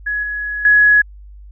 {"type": "tone with level steps", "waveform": "sine", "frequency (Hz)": 1681, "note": "G#6", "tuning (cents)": 20, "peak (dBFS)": [-17, -20, -7], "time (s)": [0.06, 1.02], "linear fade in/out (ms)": 10, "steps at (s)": [0.23, 0.65], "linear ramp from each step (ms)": 2, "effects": ["added 50 Hz sine -35 dBFS peak until 1.51 s"]}